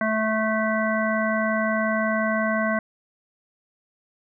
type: harmonic tone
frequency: 218.6 Hz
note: A3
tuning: 11 cents flat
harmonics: 1 / 3 / 5 / 7 / 9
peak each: -25 / -25 / -29 / -28 / -30 dBFS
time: 0.01-2.79 s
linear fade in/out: 2 ms
effects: none